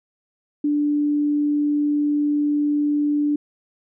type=tone; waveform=sine; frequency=293.7 Hz; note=D4; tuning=in tune; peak=-17 dBFS; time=0.64-3.36 s; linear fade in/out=5 ms; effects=none